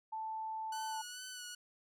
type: tone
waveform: sine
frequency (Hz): 880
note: A5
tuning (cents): 0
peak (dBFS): -38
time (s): 0.12-1.02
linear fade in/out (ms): 10
type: tone with vibrato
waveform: 10% pulse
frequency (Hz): 1484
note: F#6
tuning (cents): +5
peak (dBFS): -36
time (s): 0.72-1.55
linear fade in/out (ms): 5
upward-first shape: sine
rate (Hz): 2.3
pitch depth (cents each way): 32
effects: none